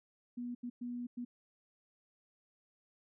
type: tone bursts at uneven times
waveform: sine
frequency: 243 Hz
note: B3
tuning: 28 cents flat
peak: -38 dBFS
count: 4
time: 0.37-0.55 / 0.63-0.7 / 0.81-1.07 / 1.17-1.25 s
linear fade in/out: 10 ms
effects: none